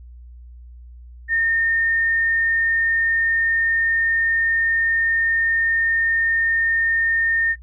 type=tone; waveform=sine; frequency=1825 Hz; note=A#6; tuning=37 cents flat; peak=-16 dBFS; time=1.28-7.56 s; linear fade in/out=50 ms; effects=noise-tail reverb RT60 0.1 s tail -23 dB re dry + added 60 Hz sine -38 dBFS peak until 7.62 s

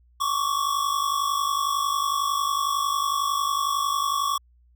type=tone pair together; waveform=square; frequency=1098 / 1149 Hz; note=C#6 / D6; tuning=-17 / -38 cents; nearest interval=minor second; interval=79 cents; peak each=-26 dBFS; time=0.2-4.38 s; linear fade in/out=10 ms; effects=added 60 Hz sine -55 dBFS peak until 4.75 s

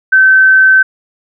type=tone; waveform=sine; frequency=1538 Hz; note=G6; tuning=33 cents flat; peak=-3 dBFS; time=0.12-0.83 s; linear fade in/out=10 ms; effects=none

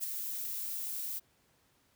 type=noise with ADSR envelope; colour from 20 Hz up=violet; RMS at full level=-33 dBFS; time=0-1.2 s; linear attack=37 ms; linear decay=6 ms; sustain=-5 dB; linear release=23 ms; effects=pink hiss -70 dBFS RMS until 1.95 s + high-pass 60 Hz 12 dB/octave

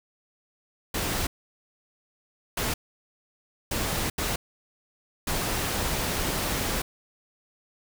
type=noise bursts at uneven times; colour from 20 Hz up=pink; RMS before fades=-28 dBFS; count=5; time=0.94-1.27 / 2.57-2.74 / 3.71-4.1 / 4.18-4.36 / 5.27-6.82 s; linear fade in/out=5 ms; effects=none

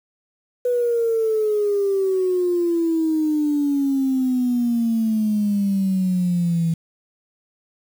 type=exponential sweep; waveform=sine; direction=down; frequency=495.3 to 163.5 Hz; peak=-16 dBFS; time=0.65-6.74 s; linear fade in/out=5 ms; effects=tanh soft clip ceiling -12 dBFS + 7-bit

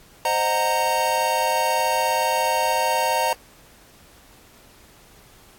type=chord; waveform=square; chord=C half-diminished seventh; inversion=none; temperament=equal with one note detuned; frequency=523.3 / 622.3 / 740 / 924.8 Hz; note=C5 / Eb5 / Gb5 / Bb5; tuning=0 / 0 / 0 / -14 cents; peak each=-28 / -27 / -28 / -22 dBFS; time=0.25-3.33 s; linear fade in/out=2 ms; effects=pink hiss -51 dBFS RMS until 5.58 s + AAC 64 kbps

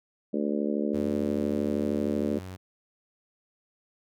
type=harmonic tone; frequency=73 Hz; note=D2; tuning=10 cents flat; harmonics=3 / 4 / 5 / 6 / 7 / 8; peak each=-29 / -31 / -33 / -35 / -36 / -37 dBFS; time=0.33-2.39 s; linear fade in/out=10 ms
type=tone; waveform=sawtooth; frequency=92.9 Hz; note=F#2; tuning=7 cents sharp; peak=-34 dBFS; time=0.93-2.57 s; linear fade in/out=20 ms
effects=none

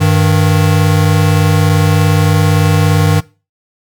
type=tone pair together; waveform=square; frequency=98 / 155.56 Hz; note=G2 / D#3; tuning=0 / 0 cents; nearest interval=minor sixth; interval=800 cents; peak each=-11 dBFS; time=0-3.21 s; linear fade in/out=20 ms; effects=noise-tail reverb RT60 0.3 s tail -20 dB re dry

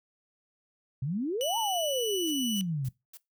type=exponential two-way sweep; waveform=sine; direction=up then down; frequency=123.7 to 936 to 123.7 Hz; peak=-28 dBFS; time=1.02-2.89 s; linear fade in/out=5 ms; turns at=1.58 s
type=tone; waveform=sawtooth; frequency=2960 Hz; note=F#7; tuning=in tune; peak=-28 dBFS; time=1.41-2.61 s; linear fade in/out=0 ms
type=noise bursts; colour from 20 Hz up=blue; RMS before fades=-47 dBFS; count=4; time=2.27-3.172 s; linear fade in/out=2 ms; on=38 ms; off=250 ms
effects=noise-tail reverb RT60 0.2 s tail -20 dB re dry

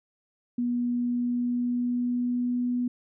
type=tone with pitch glide; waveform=sine; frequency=242.4 to 245.5 Hz; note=B3 to B3; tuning=-32 to -10 cents; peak=-24 dBFS; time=0.58-2.88 s; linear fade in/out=5 ms; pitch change=+22 cents; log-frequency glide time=0.87-2.66 s; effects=none

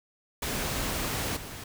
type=noise with level steps; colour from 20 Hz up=pink; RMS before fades=-31 / -41 dBFS; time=0.42-1.64 s; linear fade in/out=5 ms; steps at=1.36 s; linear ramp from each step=10 ms; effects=none

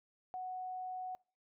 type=tone; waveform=sine; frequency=740 Hz; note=F#5; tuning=in tune; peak=-39 dBFS; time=0.34-1.15 s; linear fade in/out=0 ms; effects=noise-tail reverb RT60 0.4 s tail -25 dB re dry

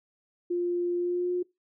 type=tone with pitch glide; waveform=sine; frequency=350.7 to 357.7 Hz; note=F4 to F4; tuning=+7 to +41 cents; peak=-25 dBFS; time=0.5-1.43 s; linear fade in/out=10 ms; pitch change=+34 cents; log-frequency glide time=0.97-1.32 s; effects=noise-tail reverb RT60 0.2 s tail -22 dB re dry

